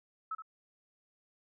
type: tone with echo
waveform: sine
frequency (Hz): 1300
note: E6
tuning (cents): -24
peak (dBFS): -34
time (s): 0.31-0.35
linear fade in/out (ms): 5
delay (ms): 72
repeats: 1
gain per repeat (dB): -9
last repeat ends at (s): 0.422
effects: none